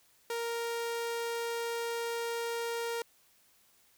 sawtooth tone, 466.2 Hz, A#4, in tune, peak -29 dBFS, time 0.3-3.02 s, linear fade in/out 2 ms, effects white hiss -66 dBFS RMS until 3.97 s

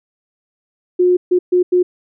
sine tone bursts at uneven times, 360 Hz, F#4, 47 cents flat, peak -9 dBFS, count 4, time 0.99-1.17 / 1.31-1.39 / 1.52-1.63 / 1.72-1.83 s, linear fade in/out 10 ms, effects none

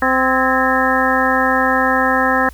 harmonic tone with a mistuned harmonic, 260 Hz, C4, 11 cents flat, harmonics 1 / 2 / 3 / 4 / 5 / 6 / 7, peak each -20 / -20 / -20 / -20 / -20 / -20 / -20 dBFS, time 0.02-2.49 s, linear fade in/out 2 ms, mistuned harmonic 6, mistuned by +93 cents, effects added 60 Hz sine -35 dBFS peak until 2.53 s + white hiss -47 dBFS RMS until 2.53 s

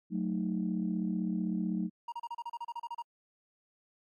sine chord, D# diminished, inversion first, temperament equal with one note detuned, 185 / 220.8 / 311.1 Hz, F#3 / A3 / D#4, 0 / +6 / 0 cents, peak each -32 / -34 / -37 dBFS, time 0.1-1.9 s, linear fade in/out 50 ms
triangle tone bursts, 942 Hz, A#5, 18 cents sharp, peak -34 dBFS, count 13, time 2.08-3.022 s, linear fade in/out 5 ms, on 42 ms, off 33 ms
effects tanh soft clip ceiling -21 dBFS + AAC 64 kbps

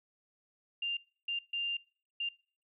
sine tone bursts at uneven times, 2794 Hz, F7, in tune, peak -32 dBFS, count 4, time 0.82-0.97 / 1.28-1.39 / 1.53-1.77 / 2.2-2.29 s, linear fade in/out 5 ms, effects noise-tail reverb RT60 0.5 s tail -25 dB re dry

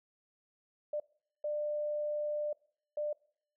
sine tone bursts at uneven times, 596 Hz, D5, 25 cents sharp, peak -32 dBFS, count 3, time 0.93-1 / 1.44-2.53 / 2.97-3.13 s, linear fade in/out 5 ms, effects noise-tail reverb RT60 0.6 s tail -23 dB re dry

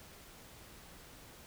silence, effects pink hiss -55 dBFS RMS until 1.46 s

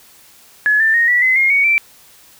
sine tone with pitch steps, 1700 / 1779.4 / 1862.4 / 1949.4 / 2040 / 2136 / 2235 / 2340 Hz, G#6 / A6 / A#6 / B6 / C7 / C7 / C#7 / D7, +40 / +19 / -2 / -23 / -44 / +35 / +14 / -7 cents, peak -10 dBFS, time 0.66-1.78 s, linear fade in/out 0 ms, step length 140 ms, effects white hiss -46 dBFS RMS until 2.39 s

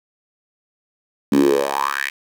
10% pulse tone with high-pass filter sweep, 69.4 Hz, C#2, 3 cents sharp, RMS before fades -18 dBFS, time 1.32-2.1 s, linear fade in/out 5 ms, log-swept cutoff 230 to 2200 Hz, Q 6, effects none

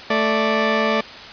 15% pulse tone pair together, 220 / 587.3 Hz, A3 / D5, 0 / 0 cents, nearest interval octave + perfect fourth, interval 1700 cents, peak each -13 dBFS, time 0.1-1.01 s, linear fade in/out 5 ms, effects white hiss -36 dBFS RMS until 1.32 s + resampled to 11025 Hz

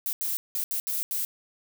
violet noise bursts at uneven times, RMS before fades -29 dBFS, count 6, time 0.06-0.13 / 0.21-0.37 / 0.55-0.64 / 0.71-0.8 / 0.87-1.03 / 1.11-1.25 s, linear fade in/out 0 ms, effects none

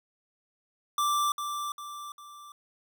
square tone with echo, 1174.7 Hz, D6, in tune, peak -25 dBFS, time 0.98-1.32 s, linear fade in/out 2 ms, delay 400 ms, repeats 3, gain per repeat -7 dB, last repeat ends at 2.52 s, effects none

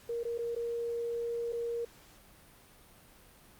sine tone with dropouts, 469.2 Hz, A#4, 11 cents sharp, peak -32 dBFS, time 0.09-1.85 s, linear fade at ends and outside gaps 5 ms, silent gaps 0.233-0.25 / 0.379-0.388 / 0.551-0.562 / 1.524-1.53 s, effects pink hiss -58 dBFS RMS until 3.59 s + Opus 48 kbps

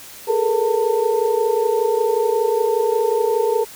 sine tone cluster, 416.8 / 442 / 473.6 / 897 Hz, G#4 / A4 / A#4 / A5, +6 / +8 / +27 / +33 cents, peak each -21 / -20 / -20 / -24 dBFS, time 0.27-3.65 s, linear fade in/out 20 ms, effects white hiss -39 dBFS RMS until 3.75 s

